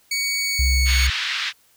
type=tone with pitch glide; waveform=20% pulse; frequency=2243 to 2217 Hz; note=C#7 to C#7; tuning=+20 to 0 cents; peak=-16 dBFS; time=0.11-1.07 s; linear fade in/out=5 ms; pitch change=-20 cents; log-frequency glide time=0.39-0.88 s
type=tone; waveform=sine; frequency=65.41 Hz; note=C2; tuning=in tune; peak=-16 dBFS; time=0.59-1.1 s; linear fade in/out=5 ms
type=band-pass noise; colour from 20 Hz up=white; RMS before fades=-25 dBFS; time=0.85-1.53 s; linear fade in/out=50 ms; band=1400 to 4000 Hz; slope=24 dB/octave
effects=white hiss -58 dBFS RMS until 1.76 s